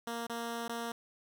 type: tone with dropouts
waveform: 10% pulse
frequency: 233.1 Hz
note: A#3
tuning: in tune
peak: -28 dBFS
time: 0.07-0.92 s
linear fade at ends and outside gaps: 2 ms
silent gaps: 0.268-0.297 / 0.68-0.693 s
effects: none